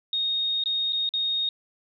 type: tone with dropouts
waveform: sine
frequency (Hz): 3718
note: A#7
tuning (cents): -5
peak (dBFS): -23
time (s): 0.13-1.49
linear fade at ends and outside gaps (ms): 2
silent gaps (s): 0.638-0.658 / 0.924-0.93 / 1.091-1.137
effects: none